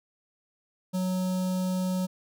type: tone with notch filter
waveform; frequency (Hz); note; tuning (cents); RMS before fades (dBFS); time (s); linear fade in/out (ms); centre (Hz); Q
square; 184.6; F#3; -4; -28; 0.93-2.07; 20; 2000; 0.62
effects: none